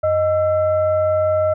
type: tone with frequency modulation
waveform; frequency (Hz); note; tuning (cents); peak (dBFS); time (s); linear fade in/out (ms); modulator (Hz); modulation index
sine; 622.3; D#5; 0; -14; 0.03-1.54; 10; 715; 0.46
effects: none